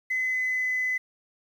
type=tone with pitch glide; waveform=sine; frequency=2031 to 2016 Hz; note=B6 to B6; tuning=+48 to +35 cents; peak=-23 dBFS; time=0.1-0.98 s; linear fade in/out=10 ms; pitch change=-13 cents; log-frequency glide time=0.22-0.67 s; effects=tanh soft clip ceiling -20 dBFS + 9-bit